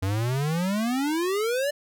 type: exponential sweep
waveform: square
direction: up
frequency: 92.5 to 594 Hz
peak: -24 dBFS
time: 0.02-1.71 s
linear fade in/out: 10 ms
effects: none